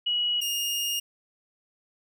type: tone pair in turn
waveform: sine / sawtooth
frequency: 2915 / 2840 Hz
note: F#7 / F7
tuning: -26 / +28 cents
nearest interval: unison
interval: 46 cents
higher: first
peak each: -23 dBFS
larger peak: neither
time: 0.06-0.41 / 0.41-1 s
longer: second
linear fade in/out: 10 ms
effects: none